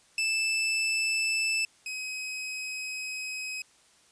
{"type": "tone pair in turn", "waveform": "sawtooth", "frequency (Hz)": [2637, 2535], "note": ["E7", "D#7"], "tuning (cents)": [0, 32], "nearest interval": "minor second", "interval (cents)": 68, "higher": "first", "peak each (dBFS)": [-22, -30], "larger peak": "first", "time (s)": [[0.18, 1.65], [1.86, 3.62]], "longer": "second", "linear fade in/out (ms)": 2, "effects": ["white hiss -61 dBFS RMS until 4.11 s", "resampled to 22050 Hz"]}